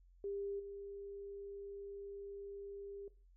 sine tone with level steps, 400 Hz, G4, 35 cents sharp, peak -39 / -46 dBFS, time 0.24-3.08 s, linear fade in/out 2 ms, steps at 0.59 s, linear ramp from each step 10 ms, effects noise-tail reverb RT60 0.3 s tail -17 dB re dry + added 44 Hz sine -62 dBFS peak until 3.36 s

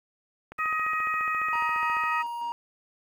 click train, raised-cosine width 0.5 ms, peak -26 dBFS, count 23, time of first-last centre 0.52-2.037 s, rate 14.5 Hz
harmonic tone, 630 Hz, D#5, 21 cents sharp, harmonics 2 / 3 / 4, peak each -27 / -31 / -33 dBFS, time 0.58-2.23 s, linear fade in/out 20 ms
triangle tone with tremolo, 944 Hz, A#5, 22 cents sharp, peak -27 dBFS, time 1.53-2.52 s, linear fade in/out 0 ms, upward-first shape square, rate 3.4 Hz, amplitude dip 25%
effects 9-bit

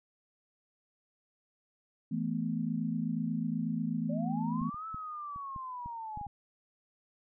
sine chord, E suspended fourth, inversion none, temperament equal with one note detuned, 164.81 / 218.7 / 246.9 Hz, E3 / A3 / B3, 0 / -10 / 0 cents, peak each -35 / -34 / -35 dBFS, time 2.11-4.7 s, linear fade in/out 10 ms
sine linear two-way sweep, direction up then down, 556 to 1318.5 to 807 Hz, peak -38 dBFS, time 4.09-6.27 s, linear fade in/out 10 ms, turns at 4.87 s
clicks, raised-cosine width 5 ms, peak -31 / -38 / -31 / -38 / -33 / -33 / -32 / -34 / -36 dBFS, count 9, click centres 4.615 / 4.744 / 4.945 / 5.361 / 5.562 / 5.86 / 6.174 / 6.213 / 6.267 s
effects none

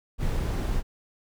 brown noise, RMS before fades -26 dBFS, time 0.18-0.83 s, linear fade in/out 50 ms, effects none

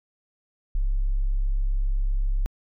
sine tone, 33.82 Hz, C#1, 42 cents flat, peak -19 dBFS, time 0.75-2.46 s, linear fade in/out 0 ms, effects tanh soft clip ceiling -16 dBFS

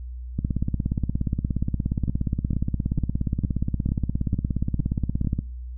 two click trains, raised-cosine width 5 ms, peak -11 / -13 dBFS, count 86 / 8, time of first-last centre 0.39-5.39 / 2.08-5.247 s, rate 17 / 2.21 Hz, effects noise-tail reverb RT60 0.5 s tail -24 dB re dry + added 61 Hz sine -32 dBFS peak until 5.77 s

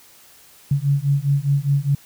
sine beating tone pair, 138.59 / 143.49 Hz, C#3 / D3, 0 / -40 cents, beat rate 4.9 Hz, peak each -19 dBFS, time 0.71-1.95 s, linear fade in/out 5 ms, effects white hiss -49 dBFS RMS until 2.05 s

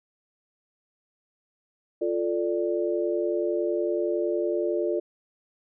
sine chord, D minor, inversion first, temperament equal, 349.2 / 440 / 587.3 Hz, F4 / A4 / D5, 0 / 0 / 0 cents, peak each -26 / -29 / -29 dBFS, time 2.01-5 s, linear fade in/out 10 ms, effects none

